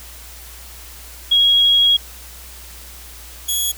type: tone pair in turn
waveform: sine / 10% pulse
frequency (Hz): 3304 / 3348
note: G#7 / G#7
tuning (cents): -10 / +13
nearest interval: unison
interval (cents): 23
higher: second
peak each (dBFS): -10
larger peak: neither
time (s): 1.31-1.97 / 3.48-3.72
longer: first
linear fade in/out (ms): 10
effects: added 60 Hz sine -39 dBFS peak until 3.77 s + white hiss -39 dBFS RMS until 3.77 s